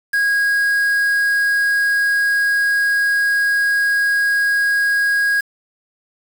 triangle tone with quantisation, 1643 Hz, G#6, 19 cents flat, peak -12 dBFS, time 0.13-5.41 s, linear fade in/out 10 ms, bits 5, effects none

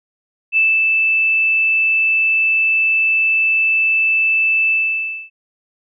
sine tone with ADSR envelope, 2637 Hz, E7, in tune, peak -10 dBFS, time 0.52-5.3 s, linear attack 49 ms, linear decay 230 ms, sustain -2 dB, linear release 590 ms, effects none

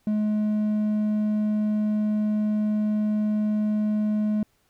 sine tone with hard clipping, 212 Hz, G#3, 36 cents sharp, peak -22 dBFS, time 0.07-4.43 s, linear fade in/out 2 ms, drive 3 dB, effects pink hiss -67 dBFS RMS until 4.69 s

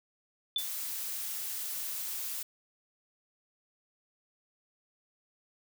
sine tone with exponential decay, 3520 Hz, A7, in tune, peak -25 dBFS, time 0.56-0.7 s, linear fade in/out 2 ms, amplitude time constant 29 ms
blue noise, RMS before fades -37 dBFS, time 0.58-2.43 s, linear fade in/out 5 ms
effects none

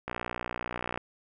click train, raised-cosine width 0.5 ms, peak -18 dBFS, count 55, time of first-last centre 0.08-0.976 s, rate 60.3 Hz, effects none

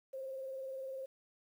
sine tone with vibrato, 531 Hz, C5, 25 cents sharp, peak -40 dBFS, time 0.13-1.06 s, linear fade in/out 10 ms, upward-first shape sine, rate 20 Hz, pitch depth 34 cents each way, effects 11-bit

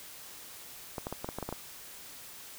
clicks, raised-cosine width 1 ms, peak -21 dBFS, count 9, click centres 0.982 / 1.069 / 1.126 / 1.245 / 1.289 / 1.386 / 1.427 / 1.49 / 1.526 s, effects white hiss -48 dBFS RMS until 2.58 s

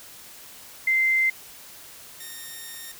sine / 5% pulse tone pair in turn, 2080 / 1838.9 Hz, C7 / A#6, -11 / -24 cents, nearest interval major second, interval 213 cents, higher first, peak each -18 / -27 dBFS, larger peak first, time 0.87-1.3 / 2.2-2.92 s, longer second, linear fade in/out 5 ms, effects white hiss -45 dBFS RMS until 2.99 s

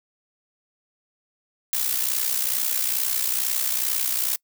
blue noise with amplitude modulation, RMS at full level -21 dBFS, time 1.73-4.36 s, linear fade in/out 0 ms, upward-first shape sine, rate 62.3 Hz, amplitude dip 70%, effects noise-tail reverb RT60 0.1 s tail -26 dB re dry

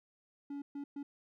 triangle tone bursts at uneven times, 283.6 Hz, C#4, 40 cents sharp, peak -37 dBFS, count 3, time 0.5-0.62 / 0.75-0.84 / 0.96-1.03 s, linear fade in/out 5 ms, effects none

